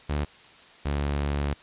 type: tone pair in turn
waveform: sawtooth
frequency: 73.42 / 71.66 Hz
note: D2 / D2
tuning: 0 / -42 cents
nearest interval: unison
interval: 42 cents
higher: first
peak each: -21 dBFS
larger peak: neither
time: 0.09-0.25 / 0.85-1.54 s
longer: second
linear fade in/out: 10 ms
effects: white hiss -51 dBFS RMS until 1.62 s + resampled to 8000 Hz